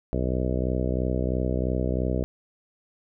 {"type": "harmonic tone", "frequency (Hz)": 63, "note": "B1", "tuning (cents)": 35, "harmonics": [1, 2, 3, 4, 5, 6, 7, 8, 9, 10], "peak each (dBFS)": [-27, -30, -32, -33, -34, -35, -35, -36, -37, -37], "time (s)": [0.13, 2.24], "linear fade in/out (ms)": 0, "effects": []}